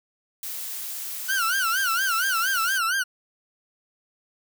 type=noise; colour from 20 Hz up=blue; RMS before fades=-33 dBFS; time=0.43-2.78 s; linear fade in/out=2 ms
type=tone with vibrato; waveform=40% pulse; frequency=1453 Hz; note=F#6; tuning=32 cents flat; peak=-21 dBFS; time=1.28-3.04 s; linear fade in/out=20 ms; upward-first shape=sine; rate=4.3 Hz; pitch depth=170 cents each way
effects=none